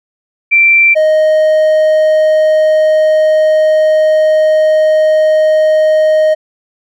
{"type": "tone pair in turn", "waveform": ["sine", "triangle"], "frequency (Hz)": [2349, 622.2], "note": ["D7", "D#5"], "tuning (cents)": [0, 0], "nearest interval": "octave + major seventh", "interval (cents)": 2300, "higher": "first", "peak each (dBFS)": -4, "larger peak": "neither", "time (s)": [[0.51, 0.95], [0.95, 6.35]], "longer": "second", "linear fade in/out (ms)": 20, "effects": []}